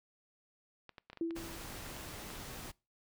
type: clicks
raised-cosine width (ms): 0.3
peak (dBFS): -33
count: 12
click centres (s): 0.893 / 0.982 / 1.1 / 1.131 / 1.173 / 1.308 / 1.365 / 1.773 / 1.865 / 1.966 / 2.303 / 2.357
type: tone with exponential decay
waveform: sine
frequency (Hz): 332.3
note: E4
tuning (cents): +14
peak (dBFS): -30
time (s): 1.21-1.81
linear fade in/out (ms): 2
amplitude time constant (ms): 130
type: noise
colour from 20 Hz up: pink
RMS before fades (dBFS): -46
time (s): 1.35-2.72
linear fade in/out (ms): 20
effects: noise-tail reverb RT60 0.3 s tail -24 dB re dry